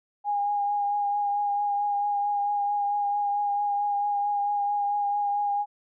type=tone with vibrato; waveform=sine; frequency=817 Hz; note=G#5; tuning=29 cents flat; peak=-23 dBFS; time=0.24-5.66 s; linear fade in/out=50 ms; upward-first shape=triangle; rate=4.5 Hz; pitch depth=20 cents each way; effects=none